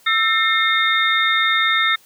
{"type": "tone cluster", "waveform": "sine", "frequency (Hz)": [1320, 1806, 2134, 3658], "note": ["E6", "A6", "C7", "A#7"], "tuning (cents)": [2, 45, 34, -33], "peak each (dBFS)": -20, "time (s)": [0.06, 1.96], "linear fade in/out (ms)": 10, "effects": ["white hiss -52 dBFS RMS until 2.05 s"]}